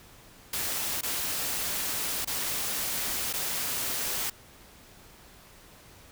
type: noise with dropouts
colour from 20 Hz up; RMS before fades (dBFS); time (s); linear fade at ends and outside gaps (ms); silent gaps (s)
white; -31; 0.53-4.3; 5; 1.011-1.031 / 2.248-2.273 / 3.329-3.336
effects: pink hiss -53 dBFS RMS until 6.11 s